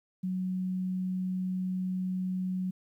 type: tone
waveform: sine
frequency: 185 Hz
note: F#3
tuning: in tune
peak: -29 dBFS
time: 0.23-2.71 s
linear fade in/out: 10 ms
effects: 11-bit